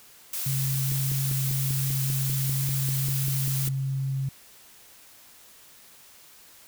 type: noise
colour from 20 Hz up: blue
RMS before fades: -31 dBFS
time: 0.33-3.69 s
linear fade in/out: 5 ms
type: tone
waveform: sine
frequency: 134.8 Hz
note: C#3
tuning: 48 cents flat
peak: -25 dBFS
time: 0.46-4.29 s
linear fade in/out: 5 ms
type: click train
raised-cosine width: 3 ms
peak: -26 dBFS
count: 15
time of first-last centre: 0.92-3.676 s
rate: 5.08 Hz
effects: white hiss -52 dBFS RMS until 6.67 s